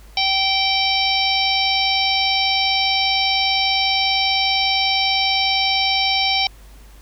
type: harmonic tone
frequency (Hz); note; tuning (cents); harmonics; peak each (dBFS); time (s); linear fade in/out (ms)
775; G5; -20; 1 / 3 / 4 / 5 / 6 / 7; -22 / -22 / -23 / -23 / -26 / -23; 0.17-6.47; 2
effects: added 50 Hz sine -41 dBFS peak until 7.01 s + pink hiss -50 dBFS RMS until 7.01 s